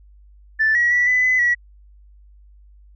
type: tone with pitch steps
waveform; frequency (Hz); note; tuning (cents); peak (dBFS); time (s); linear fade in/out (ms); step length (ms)
sine; 1760 / 1916 / 1950 / 2001 / 2014 / 1931; A6 / A#6 / B6 / B6 / B6 / B6; 0 / +47 / -23 / +22 / +33 / -39; -13; 0.59-1.55; 20; 160
effects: tanh soft clip ceiling -9 dBFS + added 50 Hz sine -45 dBFS peak until 2.95 s